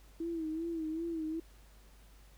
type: tone with vibrato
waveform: sine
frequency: 324.9 Hz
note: E4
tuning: 25 cents flat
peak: -34 dBFS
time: 0.2-1.4 s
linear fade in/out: 5 ms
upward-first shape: sine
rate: 2.6 Hz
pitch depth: 71 cents each way
effects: added 50 Hz sine -56 dBFS peak until 2.37 s + pink hiss -64 dBFS RMS until 2.37 s